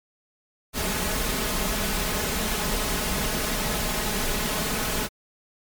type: noise with comb filter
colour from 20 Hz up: pink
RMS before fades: -26 dBFS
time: 0.73-5.09 s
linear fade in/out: 50 ms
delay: 4.7 ms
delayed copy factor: +0.55
effects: MP3 96 kbps